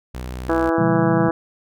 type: tone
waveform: sawtooth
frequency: 62.6 Hz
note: B1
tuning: 24 cents sharp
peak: -24 dBFS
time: 0.14-0.7 s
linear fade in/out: 10 ms
type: harmonic tone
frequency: 164.81 Hz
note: E3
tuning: in tune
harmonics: 2 / 3 / 4 / 5 / 6 / 7 / 8 / 9 / 10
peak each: -19 / -23 / -25 / -27 / -29 / -30 / -31 / -32 / -33 dBFS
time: 0.49-1.31 s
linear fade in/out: 2 ms
type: chord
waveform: sine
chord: B diminished seventh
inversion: none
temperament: equal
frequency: 123.47 / 146.83 / 174.61 / 207.7 Hz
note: B2 / D3 / F3 / Ab3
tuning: 0 / 0 / 0 / 0 cents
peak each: -24 / -25 / -22 / -24 dBFS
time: 0.78-1.29 s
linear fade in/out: 5 ms
effects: none